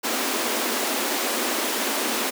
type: high-pass noise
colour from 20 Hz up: pink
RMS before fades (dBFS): -25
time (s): 0.03-2.31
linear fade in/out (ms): 20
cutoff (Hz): 220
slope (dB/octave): 96
effects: none